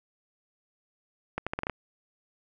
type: accelerating click train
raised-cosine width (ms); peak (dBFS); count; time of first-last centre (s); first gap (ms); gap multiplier
0.5; -15; 7; 1.38-1.697; 86; 0.8
effects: none